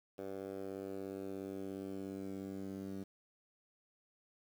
10% pulse tone with band-pass filter sweep, 97 Hz, G2, 18 cents flat, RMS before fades -44 dBFS, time 0.18-3.04 s, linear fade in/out 10 ms, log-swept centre 480 to 220 Hz, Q 1.5, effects 10-bit

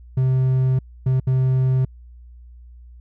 triangle tone bursts at uneven times, 130 Hz, C3, 11 cents flat, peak -13 dBFS, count 3, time 0.17-0.79 / 1.06-1.2 / 1.27-1.85 s, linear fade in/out 5 ms, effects added 60 Hz sine -40 dBFS peak until 3 s

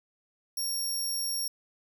20% pulse tone, 5560 Hz, F8, 9 cents flat, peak -24 dBFS, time 0.57-1.48 s, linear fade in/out 5 ms, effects none

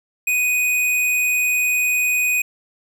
square tone, 2490 Hz, D#7, 1 cent sharp, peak -17 dBFS, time 0.27-2.42 s, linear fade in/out 5 ms, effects none

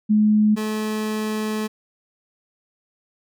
sine / 30% pulse tone pair in turn, 212.4 / 215.5 Hz, G#3 / A3, +39 / -36 cents, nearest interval unison, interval 25 cents, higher second, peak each -13 / -20 dBFS, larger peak first, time 0.09-0.56 / 0.56-1.68 s, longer second, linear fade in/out 20 ms, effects none

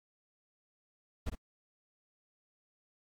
brown noise with echo, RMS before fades -34 dBFS, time 1.26-1.3 s, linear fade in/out 10 ms, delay 55 ms, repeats 1, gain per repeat -7 dB, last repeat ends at 1.355 s, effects AAC 64 kbps

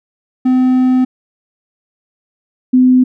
triangle / sine tone pair in turn, 255.6 / 254.2 Hz, C4 / C4, -40 / -50 cents, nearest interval unison, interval 10 cents, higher first, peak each -6 / -5 dBFS, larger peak second, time 0.45-1.05 / 2.73-3.04 s, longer first, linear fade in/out 10 ms, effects none

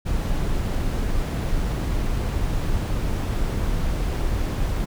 brown noise, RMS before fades -23 dBFS, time 0.05-4.86 s, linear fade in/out 20 ms, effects none

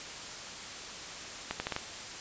accelerating click train, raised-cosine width 0.3 ms, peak -16 dBFS, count 5, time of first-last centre 1.51-1.764 s, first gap 90 ms, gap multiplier 0.77, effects white hiss -42 dBFS RMS until 2.2 s + resampled to 16000 Hz

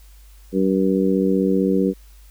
harmonic tone, 95.6 Hz, G2, 43 cents flat, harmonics 2 / 3 / 4 / 5, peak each -19 / -21 / -22 / -23 dBFS, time 0.52-1.94 s, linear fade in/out 50 ms, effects added 50 Hz sine -43 dBFS peak until 2.3 s + white hiss -55 dBFS RMS until 2.3 s

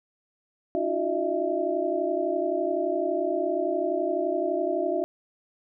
sine tone cluster, 295.4 / 332.6 / 364.2 / 615 / 667 Hz, D4 / E4 / F#4 / D#5 / E5, +10 / +16 / -27 / -20 / +20 cents, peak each -34 / -32 / -29 / -30 / -28 dBFS, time 0.75-5.04 s, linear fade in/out 0 ms, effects none

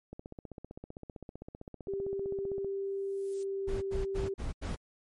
click train, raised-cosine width 2 ms, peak -30 dBFS, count 40, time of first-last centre 0.13-2.646 s, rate 15.5 Hz
sine tone with pitch glide, 392.9 to 389.7 Hz, G4 to G4, +4 to -10 cents, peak -32 dBFS, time 1.88-4.34 s, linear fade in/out 5 ms, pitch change -14 cents, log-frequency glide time 3.17-3.87 s
violet noise with exponential growth, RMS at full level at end -44 dBFS, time 2.83-3.43 s, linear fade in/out 1 ms, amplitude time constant 130 ms
brown noise bursts, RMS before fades -35 dBFS, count 5, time 3.67-4.764 s, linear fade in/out 20 ms, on 150 ms, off 86 ms
effects MP3 48 kbps

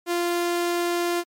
sawtooth tone, 347.2 Hz, F4, 10 cents flat, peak -18 dBFS, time 0.06-1.24 s, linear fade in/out 50 ms, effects MP3 64 kbps

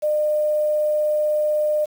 sine tone with quantisation, 604 Hz, D5, 48 cents sharp, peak -17 dBFS, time 0.02-1.86 s, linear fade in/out 20 ms, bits 7, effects none

